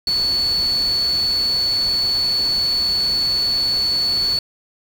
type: tone in noise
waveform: sine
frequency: 4435 Hz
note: C#8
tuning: in tune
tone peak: -16 dBFS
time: 0.07-4.39 s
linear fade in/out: 2 ms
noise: pink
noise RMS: -33 dBFS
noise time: 0.07-4.39 s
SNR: +14 dB
effects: none